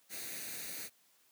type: noise with comb filter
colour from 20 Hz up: white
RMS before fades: -43 dBFS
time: 0.09-0.9 s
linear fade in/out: 50 ms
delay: 0.47 ms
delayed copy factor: +0.65
effects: white hiss -69 dBFS RMS until 1.31 s + high-pass 150 Hz 12 dB/octave